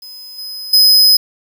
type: tone with level steps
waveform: 45% pulse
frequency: 5050 Hz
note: D#8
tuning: 25 cents sharp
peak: -31 / -25 / -6 dBFS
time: 0.02-1.17 s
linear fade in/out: 5 ms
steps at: 0.38 / 0.73 s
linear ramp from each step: 5 ms
effects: 8-bit